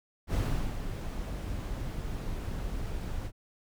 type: noise with ADSR envelope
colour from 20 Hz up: brown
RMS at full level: -27 dBFS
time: 0.27-3.32 s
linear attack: 74 ms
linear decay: 400 ms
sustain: -8 dB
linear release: 65 ms
effects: none